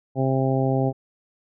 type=harmonic tone; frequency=132.8 Hz; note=C3; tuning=26 cents sharp; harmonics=1 / 2 / 3 / 4 / 5 / 6; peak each=-22 / -25 / -27 / -28 / -29 / -30 dBFS; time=0.15-0.93 s; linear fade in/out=50 ms
type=clicks; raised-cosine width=2 ms; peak=-32 dBFS; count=3; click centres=0.643 / 0.844 / 0.921 s
effects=none